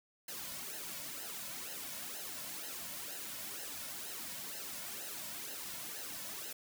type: noise with flanger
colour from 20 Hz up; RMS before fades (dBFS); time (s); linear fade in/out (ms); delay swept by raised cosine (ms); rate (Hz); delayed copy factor
white; -44; 0.28-6.53; 5; 0.85 to 2.55; 2.1; -0.7
effects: none